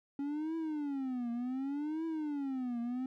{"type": "tone with vibrato", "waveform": "triangle", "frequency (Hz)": 277.2, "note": "C#4", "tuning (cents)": 0, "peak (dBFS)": -32, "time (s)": [0.19, 3.06], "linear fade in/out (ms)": 2, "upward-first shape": "triangle", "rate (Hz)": 0.67, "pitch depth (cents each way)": 300, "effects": []}